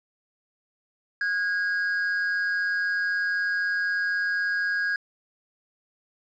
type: tone pair together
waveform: triangle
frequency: 1455.1 / 1639 Hz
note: F#6 / G#6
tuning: -29 / -23 cents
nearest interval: major second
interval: 206 cents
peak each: -31 / -22 dBFS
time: 1.21-4.96 s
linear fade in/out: 2 ms
effects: resampled to 16000 Hz + 10-bit